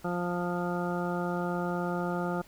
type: harmonic tone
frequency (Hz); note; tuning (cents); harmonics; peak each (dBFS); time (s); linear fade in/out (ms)
175.9; F3; +13; 1 / 2 / 3 / 4 / 5 / 7 / 8; -32 / -35 / -37 / -38 / -39 / -40 / -41; 0.04-2.42; 10
effects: pink hiss -56 dBFS RMS until 2.47 s